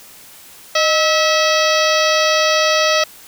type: harmonic tone with a mistuned harmonic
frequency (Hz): 648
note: E5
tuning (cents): -30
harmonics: 1 / 2 / 3 / 4 / 5 / 6 / 7 / 8 / 9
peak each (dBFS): -16 / -19 / -21 / -22 / -23 / -24 / -24 / -25 / -26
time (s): 0.75-3.04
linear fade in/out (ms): 5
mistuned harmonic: 1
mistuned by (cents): -80
effects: white hiss -41 dBFS RMS until 3.27 s